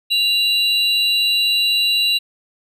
triangle tone pair together, 2792 / 3948 Hz, F7 / B7, -1 / -1 cents, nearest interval tritone, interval 600 cents, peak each -16 / -15 dBFS, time 0.1-2.19 s, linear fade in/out 20 ms, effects none

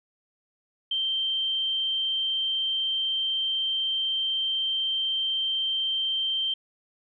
sine tone, 3136 Hz, G7, in tune, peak -24 dBFS, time 0.91-6.54 s, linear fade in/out 5 ms, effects none

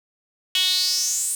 sawtooth tone with high-pass filter sweep, 370 Hz, F#4, in tune, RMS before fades -22 dBFS, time 0.55-1.35 s, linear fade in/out 2 ms, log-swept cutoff 3100 to 8900 Hz, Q 5.9, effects 8-bit

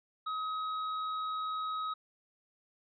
sine tone with hard clipping, 1269 Hz, D#6, 34 cents sharp, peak -35 dBFS, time 0.26-1.94 s, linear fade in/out 10 ms, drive 7 dB, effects resampled to 11025 Hz

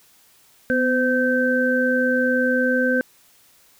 sine tone cluster, 250.5 / 513 / 1549 Hz, B3 / C5 / G6, +25 / -34 / -21 cents, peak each -21 dBFS, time 0.7-3.01 s, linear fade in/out 0 ms, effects white hiss -55 dBFS RMS until 3.79 s

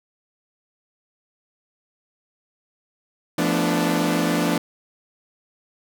sawtooth chord, B half-diminished seventh, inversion second, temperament equal with one note detuned, 171.71 / 220 / 246.9 / 293.7 Hz, F3 / A3 / B3 / D4, -29 / 0 / 0 / 0 cents, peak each -20 / -23 / -22 / -19 dBFS, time 3.38-4.58 s, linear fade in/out 5 ms, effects none

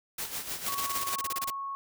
white noise with tremolo, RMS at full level -34 dBFS, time 0.18-1.16 s, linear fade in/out 5 ms, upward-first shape sine, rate 6.6 Hz, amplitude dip 65%
white noise bursts, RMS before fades -33 dBFS, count 15, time 0.66-1.503 s, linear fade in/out 5 ms, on 31 ms, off 27 ms
sine tone with pitch glide, 1116 to 1101.3 Hz, C#6 to C#6, +11 to -12 cents, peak -33 dBFS, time 0.68-1.75 s, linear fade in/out 0 ms, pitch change -23 cents, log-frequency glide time 0.78-1.24 s
effects none

